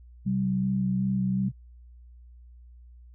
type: tone with pitch glide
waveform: sine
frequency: 129.8 to 128.01 Hz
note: C3 to C3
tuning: -13 to -37 cents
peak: -30 dBFS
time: 0.25-1.52 s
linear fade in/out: 20 ms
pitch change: -24 cents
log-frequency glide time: 0.8-1.03 s
type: tone with vibrato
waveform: sine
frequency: 191.3 Hz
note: G3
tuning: 42 cents flat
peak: -24 dBFS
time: 0.26-1.49 s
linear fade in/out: 10 ms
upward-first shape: square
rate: 2.7 Hz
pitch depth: 17 cents each way
effects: added 60 Hz sine -47 dBFS peak until 3.14 s